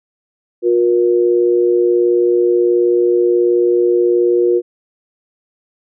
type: tone pair together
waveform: sine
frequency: 357.6 / 476.2 Hz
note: F4 / A#4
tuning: +41 / +37 cents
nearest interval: perfect fourth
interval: 496 cents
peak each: -11 / -15 dBFS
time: 0.62-4.62 s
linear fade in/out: 50 ms
effects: none